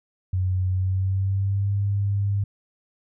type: tone with pitch glide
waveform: sine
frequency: 92.6 to 100.4 Hz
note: F#2 to G2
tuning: +2 to +42 cents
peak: -20 dBFS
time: 0.33-2.44 s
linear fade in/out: 5 ms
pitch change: +140 cents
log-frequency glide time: 0.7-1.74 s
effects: none